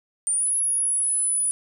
sine exponential two-way sweep, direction up then down, 8900 to 10548 to 9830 Hz, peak -20 dBFS, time 0.27-1.51 s, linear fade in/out 0 ms, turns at 0.55 s, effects none

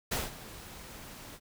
pink noise with ADSR envelope, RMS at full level -30 dBFS, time 0.11-1.4 s, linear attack 13 ms, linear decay 180 ms, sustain -17 dB, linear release 56 ms, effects none

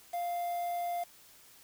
triangle tone with quantisation, 698.5 Hz, F5, in tune, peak -30 dBFS, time 0.13-1.04 s, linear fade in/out 10 ms, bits 8, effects white hiss -58 dBFS RMS until 1.63 s

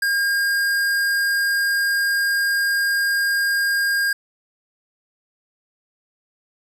sine tone with hard clipping, 1615 Hz, G#6, 49 cents flat, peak -19 dBFS, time 0.02-4.13 s, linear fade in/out 5 ms, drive 16 dB, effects none

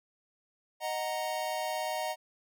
square chord, D# minor, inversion none, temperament equal, 622.3 / 740 / 932.3 Hz, D#5 / F#5 / A#5, 0 / 0 / 0 cents, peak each -36 / -37 / -38 dBFS, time 0.8-2.16 s, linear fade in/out 50 ms, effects none

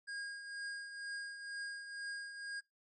square tone with tremolo, 1626 Hz, G#6, 37 cents flat, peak -40 dBFS, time 0.07-2.61 s, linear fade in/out 20 ms, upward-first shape triangle, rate 2.1 Hz, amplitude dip 60%, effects noise-tail reverb RT60 0.2 s tail -23 dB re dry + MP3 48 kbps

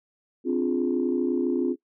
sine chord, D half-diminished seventh, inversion third, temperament equal, 261.6 / 293.7 / 349.2 / 415.3 Hz, C4 / D4 / F4 / Ab4, 0 / 0 / 0 / 0 cents, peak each -25 / -30 / -25 / -31 dBFS, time 0.44-1.76 s, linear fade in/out 50 ms, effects noise-tail reverb RT60 0.1 s tail -21 dB re dry + tanh soft clip ceiling -13 dBFS

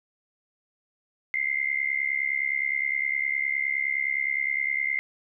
sine tone with amplitude modulation, 2093 Hz, C7, in tune, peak -20 dBFS, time 1.34-4.99 s, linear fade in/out 0 ms, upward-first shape sine, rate 69.7 Hz, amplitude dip 90%, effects none

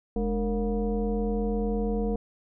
sine tone with frequency modulation, 209.7 Hz, G#3, 17 cents sharp, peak -24 dBFS, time 0.16-2.16 s, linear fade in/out 2 ms, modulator 254 Hz, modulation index 1.3, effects none

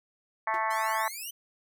harmonic tone, 220.2 Hz, A3, 2 cents sharp, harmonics 3 / 4 / 5 / 6 / 7 / 8 / 9 / 10, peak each -36 / -30 / -31 / -40 / -42 / -36 / -37 / -42 dBFS, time 0.47-1.08 s, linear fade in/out 2 ms
sawtooth tone with exponential decay, 354.4 Hz, F4, 25 cents sharp, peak -35 dBFS, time 0.54-0.65 s, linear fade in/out 0 ms, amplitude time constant 22 ms
5% pulse exponential sweep, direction up, 1000 to 3072 Hz, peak -28 dBFS, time 0.7-1.31 s, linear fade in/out 10 ms
effects none

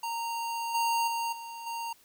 square tone with level steps, 926 Hz, A#5, 12 cents flat, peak -32 / -26 / -30 / -40 / -34 dBFS, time 0.03-1.93 s, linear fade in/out 5 ms, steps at 0.74 / 1.07 / 1.32 / 1.66 s, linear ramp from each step 10 ms, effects white hiss -61 dBFS RMS until 2.04 s

